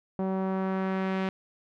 sawtooth tone with low-pass filter sweep, 190 Hz, F#3, 46 cents sharp, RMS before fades -29 dBFS, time 0.19-1.29 s, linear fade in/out 0 ms, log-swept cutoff 770 to 2700 Hz, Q 1.1, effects none

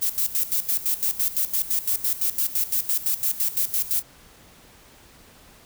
violet noise with tremolo, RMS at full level -22 dBFS, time 0.01-4.03 s, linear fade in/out 20 ms, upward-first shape square, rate 5.9 Hz, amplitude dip 80%, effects pink hiss -51 dBFS RMS until 5.65 s

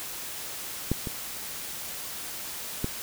clicks, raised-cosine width 3 ms, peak -11 / -19 / -14 dBFS, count 3, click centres 0.916 / 1.072 / 2.844 s, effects white hiss -37 dBFS RMS until 3.02 s

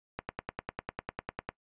click train, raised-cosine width 0.5 ms, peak -20 dBFS, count 14, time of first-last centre 0.19-1.49 s, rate 10 Hz, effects noise-tail reverb RT60 0.1 s tail -20 dB re dry + resampled to 8000 Hz

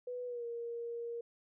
sine tone with pitch glide, 493.9 to 469.2 Hz, B4 to A#4, 0 to +11 cents, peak -38 dBFS, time 0.07-1.21 s, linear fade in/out 5 ms, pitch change -89 cents, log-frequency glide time 0.26-0.45 s, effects none

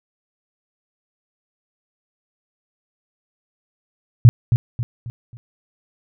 sine tone with echo, 118.1 Hz, A#2, 23 cents sharp, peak -3 dBFS, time 4.25-4.29 s, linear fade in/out 0 ms, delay 270 ms, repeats 4, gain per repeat -8 dB, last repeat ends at 5.37 s, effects none

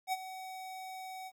square tone with ADSR envelope, 753 Hz, F#5, 30 cents sharp, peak -30 dBFS, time 0.07-1.32 s, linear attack 56 ms, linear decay 33 ms, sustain -13 dB, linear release 53 ms, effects 12-bit

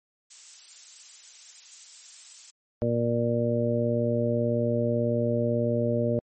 violet noise, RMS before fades -38 dBFS, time 0.3-2.51 s, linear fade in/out 10 ms
harmonic tone, 118.2 Hz, A#2, 24 cents sharp, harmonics 1 / 2 / 3 / 4 / 5, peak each -28 / -28 / -33 / -29 / -28 dBFS, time 2.82-6.19 s, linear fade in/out 0 ms
effects MP3 32 kbps

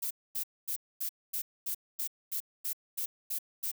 violet noise bursts, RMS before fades -34 dBFS, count 12, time 0.02-3.716 s, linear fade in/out 10 ms, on 88 ms, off 240 ms, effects none

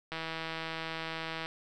click train, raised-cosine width 0.3 ms, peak -21 dBFS, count 218, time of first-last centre 0.12-1.46 s, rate 162 Hz, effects none

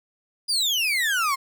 35% pulse exponential sweep, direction down, 4972 to 1046.5 Hz, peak -19 dBFS, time 0.48-1.36 s, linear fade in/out 20 ms, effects none

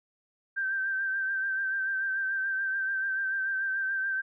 sine tone with vibrato, 1564 Hz, G6, 4 cents flat, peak -27 dBFS, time 0.56-4.22 s, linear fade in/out 20 ms, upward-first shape sine, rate 6.9 Hz, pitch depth 33 cents each way, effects none

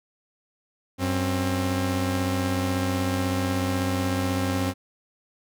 sawtooth tone pair together, 94.2 / 266.4 Hz, F#2 / C4, +32 / +31 cents, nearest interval octave + tritone, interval 1799 cents, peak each -22 dBFS, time 0.98-4.74 s, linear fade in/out 50 ms, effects none

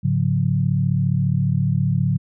sine tone cluster, 104.3 / 139.1 / 178.5 Hz, G#2 / C#3 / F3, +8 / +6 / +38 cents, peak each -22 / -19 / -22 dBFS, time 0.03-2.18 s, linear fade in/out 20 ms, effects none

